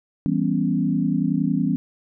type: chord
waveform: sine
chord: C# half-diminished seventh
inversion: first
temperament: equal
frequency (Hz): 164.81 / 196 / 246.9 / 277.2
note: E3 / G3 / B3 / C#4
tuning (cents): 0 / 0 / 0 / 0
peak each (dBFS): -24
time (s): 0.26-1.76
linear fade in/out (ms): 0
effects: none